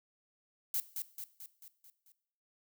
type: noise with echo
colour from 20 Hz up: violet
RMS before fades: -33 dBFS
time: 0.74-0.8 s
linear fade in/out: 2 ms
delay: 220 ms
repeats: 6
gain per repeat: -5 dB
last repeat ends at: 2.12 s
effects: noise-tail reverb RT60 0.7 s tail -17 dB re dry